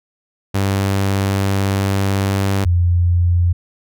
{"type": "tone pair in turn", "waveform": ["sawtooth", "sine"], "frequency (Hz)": [98, 87.31], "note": ["G2", "F2"], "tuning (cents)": [0, 0], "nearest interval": "major second", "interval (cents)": 200, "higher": "first", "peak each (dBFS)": -11, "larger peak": "neither", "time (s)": [[0.54, 2.65], [2.65, 3.53]], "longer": "first", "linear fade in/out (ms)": 10, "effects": []}